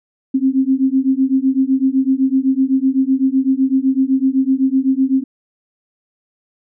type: beating tone pair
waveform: sine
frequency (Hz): 261.6 / 269.5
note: C4 / C#4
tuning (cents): 0 / -49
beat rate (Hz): 7.9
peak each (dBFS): -15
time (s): 0.34-5.24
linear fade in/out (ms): 10
effects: none